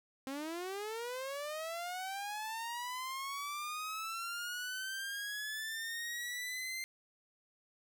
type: linear sweep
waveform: sawtooth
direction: up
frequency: 261.6 to 2093 Hz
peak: -35 dBFS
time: 0.27-6.84 s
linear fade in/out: 0 ms
effects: none